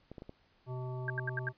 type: clicks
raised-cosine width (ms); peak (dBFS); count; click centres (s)
2; -32; 4; 0.116 / 0.182 / 0.221 / 0.294
type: harmonic tone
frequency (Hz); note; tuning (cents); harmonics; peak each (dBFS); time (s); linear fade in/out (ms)
126.9; B2; +47; 1 / 3 / 5 / 7 / 9; -37 / -45 / -49 / -50 / -54; 0.66-1.53; 50
type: tone bursts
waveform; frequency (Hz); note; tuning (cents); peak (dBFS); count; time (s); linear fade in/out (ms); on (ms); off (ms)
sine; 1595; G6; +30; -31; 5; 1.08-1.488; 2; 20; 77
effects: pink hiss -69 dBFS RMS until 1.57 s + resampled to 11025 Hz